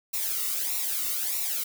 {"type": "noise with flanger", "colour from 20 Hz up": "blue", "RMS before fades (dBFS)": -29, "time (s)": [0.13, 1.64], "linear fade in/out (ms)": 10, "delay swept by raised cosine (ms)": [0.62, 1.24], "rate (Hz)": 1.6, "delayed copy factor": -0.75, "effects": []}